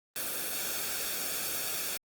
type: noise with comb filter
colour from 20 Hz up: white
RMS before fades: -34 dBFS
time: 0.16-1.97 s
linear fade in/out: 0 ms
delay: 1 ms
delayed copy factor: -0.55
effects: Opus 32 kbps